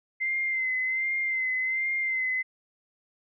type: tone with vibrato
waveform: sine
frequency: 2073 Hz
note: C7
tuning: 17 cents flat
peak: -25 dBFS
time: 0.2-2.43 s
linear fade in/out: 20 ms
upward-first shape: sine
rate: 1.3 Hz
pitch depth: 36 cents each way
effects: none